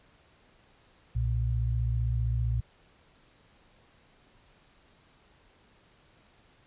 sine tone pair together, 62 / 117.38 Hz, B1 / A#2, +7 / +12 cents, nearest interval major seventh, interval 1105 cents, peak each -28 dBFS, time 1.15-2.61 s, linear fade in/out 10 ms, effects pink hiss -62 dBFS RMS until 6.66 s + resampled to 8000 Hz

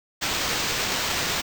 white noise with sample-and-hold, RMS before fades -26 dBFS, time 0.21-1.42 s, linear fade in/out 20 ms, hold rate 11025 Hz, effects none

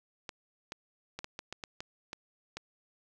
clicks, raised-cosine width 0.2 ms, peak -22 dBFS, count 10, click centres 0.292 / 0.721 / 1.19 / 1.244 / 1.391 / 1.526 / 1.638 / 1.805 / 2.131 / 2.57 s, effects none

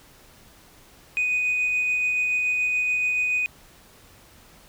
sine tone with tremolo, 2489 Hz, D#7, in tune, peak -18 dBFS, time 1.17-3.46 s, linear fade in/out 0 ms, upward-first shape sine, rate 7 Hz, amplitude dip 25%, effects tanh soft clip ceiling -18 dBFS + pink hiss -52 dBFS RMS until 4.68 s

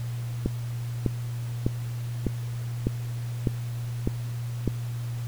click train, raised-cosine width 3 ms, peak -10 dBFS, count 8, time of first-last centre 0.46-4.677 s, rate 1.66 Hz, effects added 119 Hz sine -29 dBFS peak until 5.27 s + pink hiss -47 dBFS RMS until 5.27 s

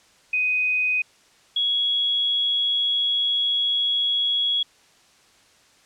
sine tone pair in turn, 2500 / 3338 Hz, D#7 / G#7, +8 / +8 cents, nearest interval perfect fourth, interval 500 cents, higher second, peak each -19 dBFS, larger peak neither, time 0.33-1.02 / 1.56-4.63 s, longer second, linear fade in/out 5 ms, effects white hiss -56 dBFS RMS until 5.85 s + low-pass 7000 Hz 12 dB/octave

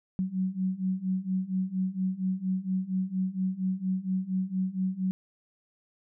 sine beating tone pair, 185 / 189.3 Hz, F#3 / F#3, 0 / +40 cents, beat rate 4.3 Hz, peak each -31 / -29 dBFS, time 0.19-5.11 s, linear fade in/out 0 ms, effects none

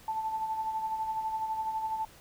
sine tone with tremolo, 880 Hz, A5, in tune, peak -28 dBFS, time 0.08-2.05 s, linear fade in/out 2 ms, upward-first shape sine, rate 12 Hz, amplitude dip 50%, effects pink hiss -55 dBFS RMS until 2.2 s

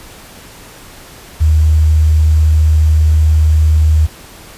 sine tone with quantisation, 77.78 Hz, D#2, in tune, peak -6 dBFS, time 1.4-4.07 s, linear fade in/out 20 ms, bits 6, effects pink hiss -36 dBFS RMS until 4.57 s + resampled to 32000 Hz

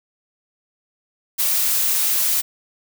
blue noise, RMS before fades -19 dBFS, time 1.38-2.42 s, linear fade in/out 20 ms, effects none

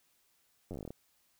slowing click train, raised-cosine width 2 ms, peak -29 dBFS, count 12, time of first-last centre 0.71-0.906 s, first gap 10 ms, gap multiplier 1.11, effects white hiss -72 dBFS RMS until 1.39 s

